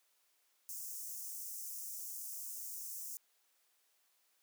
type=high-pass noise; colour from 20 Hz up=white; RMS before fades=-45 dBFS; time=0.69-3.17 s; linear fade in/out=0 ms; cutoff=5700 Hz; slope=48 dB/octave; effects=white hiss -75 dBFS RMS until 4.42 s + high-pass 400 Hz 12 dB/octave